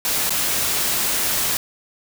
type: noise with dropouts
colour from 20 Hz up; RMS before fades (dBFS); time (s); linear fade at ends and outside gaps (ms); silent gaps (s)
white; -21; 0.05-1.57; 1; 0.295-0.305
effects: none